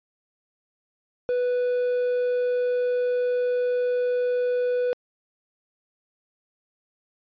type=tone with quantisation; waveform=triangle; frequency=493.9 Hz; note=B4; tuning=in tune; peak=-19 dBFS; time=1.29-4.93 s; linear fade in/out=0 ms; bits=8; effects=resampled to 11025 Hz